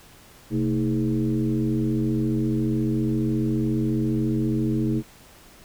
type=tone with frequency modulation; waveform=sine; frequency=223.5 Hz; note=A3; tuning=27 cents sharp; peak=-20 dBFS; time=0.5-5.03 s; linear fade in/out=50 ms; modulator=94.5 Hz; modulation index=1.4; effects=pink hiss -50 dBFS RMS until 5.64 s